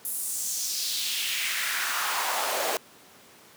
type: noise with high-pass filter sweep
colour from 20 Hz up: pink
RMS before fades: -29 dBFS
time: 0.05-2.77 s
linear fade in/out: 0 ms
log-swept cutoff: 11000 to 510 Hz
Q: 2.2
effects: pink hiss -52 dBFS RMS until 3.56 s + high-pass 200 Hz 12 dB/octave